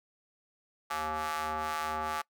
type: ring-modulated tone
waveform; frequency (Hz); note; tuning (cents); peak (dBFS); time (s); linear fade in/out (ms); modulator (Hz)
sawtooth; 155.56; D#3; 0; -25; 0.9-2.22; 10; 1010
effects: noise-tail reverb RT60 0.1 s tail -23 dB re dry